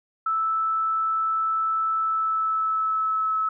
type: tone with pitch glide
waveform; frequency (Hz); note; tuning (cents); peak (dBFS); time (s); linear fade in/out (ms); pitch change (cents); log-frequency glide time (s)
sine; 1315 to 1297.6; E6 to E6; -5 to -28; -21; 0.26-3.49; 5; -23; 1.98-3.35
effects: none